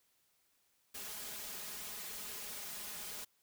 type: noise with comb filter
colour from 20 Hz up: white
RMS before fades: -45 dBFS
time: 0.94-3.25 s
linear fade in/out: 10 ms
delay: 4.8 ms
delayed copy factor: +0.75
effects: white hiss -75 dBFS RMS until 3.42 s

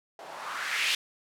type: noise with low-pass filter sweep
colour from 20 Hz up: violet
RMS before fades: -32 dBFS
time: 0.19-0.95 s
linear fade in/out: 2 ms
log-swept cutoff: 610 to 3000 Hz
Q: 2.3
effects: none

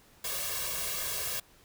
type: noise with comb filter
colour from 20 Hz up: white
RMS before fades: -34 dBFS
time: 0.24-1.4 s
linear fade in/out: 5 ms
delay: 1.8 ms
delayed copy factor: +0.95
effects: pink hiss -60 dBFS RMS until 1.64 s

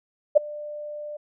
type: tone with ADSR envelope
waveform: sine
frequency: 595 Hz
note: D5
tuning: 22 cents sharp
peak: -8 dBFS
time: 0.35-1.17 s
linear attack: 20 ms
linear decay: 10 ms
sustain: -24 dB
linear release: 8 ms
effects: none

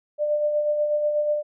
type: tone with tremolo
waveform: sine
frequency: 596 Hz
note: D5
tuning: 25 cents sharp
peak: -18 dBFS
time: 0.18-1.43 s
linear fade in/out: 50 ms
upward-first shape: sine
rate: 8.2 Hz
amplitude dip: 40%
effects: none

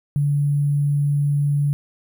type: tone with sample-and-hold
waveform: sine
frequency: 144.2 Hz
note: D3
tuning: 31 cents flat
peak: -16 dBFS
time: 0.16-1.73 s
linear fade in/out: 0 ms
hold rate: 11025 Hz
effects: none

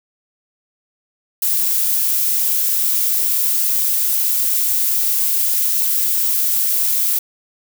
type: noise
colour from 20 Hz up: violet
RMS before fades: -17 dBFS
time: 1.42-7.19 s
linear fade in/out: 5 ms
effects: none

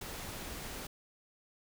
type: noise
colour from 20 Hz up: pink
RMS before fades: -43 dBFS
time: 0.01-0.87 s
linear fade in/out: 5 ms
effects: none

